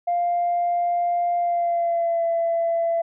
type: tone with pitch glide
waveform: sine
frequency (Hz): 698.5 to 671.6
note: F5 to E5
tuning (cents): 0 to +32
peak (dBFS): -18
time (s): 0.07-3.02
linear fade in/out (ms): 10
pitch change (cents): -68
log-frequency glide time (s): 1.38-2.24
effects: tanh soft clip ceiling -15 dBFS